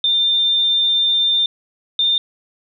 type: tone pair in turn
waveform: sine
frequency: 3596 / 3609 Hz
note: A7 / A7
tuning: +37 / +43 cents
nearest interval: unison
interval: 6 cents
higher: second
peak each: -13 dBFS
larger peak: neither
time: 0.04-1.46 / 1.99-2.18 s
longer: first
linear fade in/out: 2 ms
effects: none